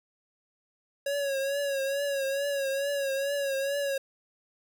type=tone with vibrato; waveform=square; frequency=554.4 Hz; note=C#5; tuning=in tune; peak=-28 dBFS; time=1.06-3.98 s; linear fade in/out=5 ms; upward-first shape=triangle; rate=2.3 Hz; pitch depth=60 cents each way; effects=none